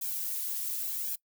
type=noise with flanger; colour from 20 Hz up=violet; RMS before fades=-34 dBFS; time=0.01-1.16 s; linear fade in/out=10 ms; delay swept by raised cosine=1.2 to 3.6 ms; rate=0.9 Hz; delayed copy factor=+0.9; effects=noise-tail reverb RT60 0.1 s tail -22 dB re dry